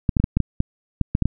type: clicks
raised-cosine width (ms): 5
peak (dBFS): -5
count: 11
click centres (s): 0.092 / 0.168 / 0.2 / 0.241 / 0.37 / 0.403 / 0.604 / 1.013 / 1.151 / 1.223 / 1.256
effects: none